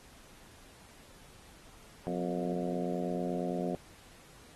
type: harmonic tone with a mistuned harmonic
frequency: 89 Hz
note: F2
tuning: 33 cents sharp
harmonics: 2 / 3 / 4 / 5 / 6 / 7 / 8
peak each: -36 / -38 / -39 / -40 / -41 / -41 / -42 dBFS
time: 2.07-3.75 s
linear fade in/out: 0 ms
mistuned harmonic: 3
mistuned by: -69 cents
effects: pink hiss -57 dBFS RMS until 4.55 s + AAC 32 kbps